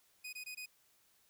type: tone bursts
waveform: sawtooth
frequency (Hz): 2494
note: D#7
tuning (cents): +3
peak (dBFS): -40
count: 4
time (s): 0.24-0.66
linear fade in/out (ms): 10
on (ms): 90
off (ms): 20
effects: white hiss -71 dBFS RMS until 1.29 s